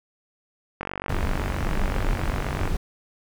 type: click train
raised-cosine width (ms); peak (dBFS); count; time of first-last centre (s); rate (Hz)
0.5; -14; 90; 0.81-2.676; 47.7
type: noise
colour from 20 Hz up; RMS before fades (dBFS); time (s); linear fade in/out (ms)
brown; -25; 1.09-2.77; 5
effects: none